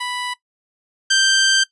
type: tone pair in turn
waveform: 15% pulse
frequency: 987.8 / 1568 Hz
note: B5 / G6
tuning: 0 / 0 cents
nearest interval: minor sixth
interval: 800 cents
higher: second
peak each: -17 / -6 dBFS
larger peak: second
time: 0-0.34 / 1.1-1.64 s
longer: second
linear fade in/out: 10 ms
effects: noise-tail reverb RT60 0.1 s tail -18 dB re dry + resampled to 24000 Hz